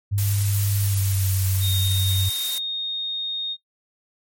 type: tone with pitch glide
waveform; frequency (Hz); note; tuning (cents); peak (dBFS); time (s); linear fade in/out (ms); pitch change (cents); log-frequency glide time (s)
sine; 100.5 to 95.41; G2 to G2; +44 to -46; -19; 0.11-2.3; 20; -90; 0.76-1.29
type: noise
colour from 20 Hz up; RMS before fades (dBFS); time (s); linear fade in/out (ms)
blue; -28; 0.18-2.58; 0
type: tone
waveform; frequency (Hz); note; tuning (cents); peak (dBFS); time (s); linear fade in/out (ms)
sine; 3700; A#7; -14; -24; 1.6-3.57; 50
effects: noise-tail reverb RT60 0.1 s tail -21 dB re dry + MP3 64 kbps